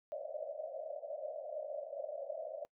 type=band-pass noise; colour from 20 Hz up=white; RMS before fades=-43 dBFS; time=0.12-2.65 s; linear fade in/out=0 ms; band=550 to 650 Hz; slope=96 dB/octave; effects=noise-tail reverb RT60 0.1 s tail -24 dB re dry